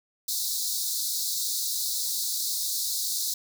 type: high-pass noise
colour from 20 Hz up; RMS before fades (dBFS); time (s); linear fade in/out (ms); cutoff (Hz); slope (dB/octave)
pink; -29; 0.28-3.34; 5; 3800; 96
effects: none